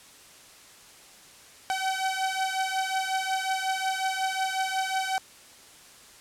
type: beating tone pair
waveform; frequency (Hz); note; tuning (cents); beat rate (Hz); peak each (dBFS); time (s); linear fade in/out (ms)
sawtooth; 760 / 765.5; F#5 / G5; +46 / -41; 5.5; -25 / -26; 1.7-5.18; 0
effects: white hiss -51 dBFS RMS until 6.2 s + low-pass 10000 Hz 12 dB/octave